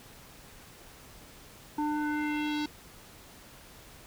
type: tone with low-pass filter sweep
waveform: square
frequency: 299.3 Hz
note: D4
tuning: 33 cents sharp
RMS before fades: -31 dBFS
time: 1.78-2.66 s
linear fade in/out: 5 ms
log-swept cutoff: 860 to 4600 Hz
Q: 2.5
effects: pink hiss -52 dBFS RMS until 4.06 s